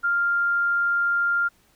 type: tone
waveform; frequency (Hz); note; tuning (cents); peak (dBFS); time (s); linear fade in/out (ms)
sine; 1396.9; F6; 0; -19; 0.03-1.49; 20
effects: pink hiss -61 dBFS RMS until 1.75 s